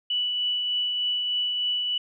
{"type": "tone with tremolo", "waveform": "sine", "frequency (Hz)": 2960, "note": "F#7", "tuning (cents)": 0, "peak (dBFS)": -22, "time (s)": [0.1, 1.98], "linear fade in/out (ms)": 5, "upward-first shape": "triangle", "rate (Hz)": 3.3, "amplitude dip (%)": 30, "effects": []}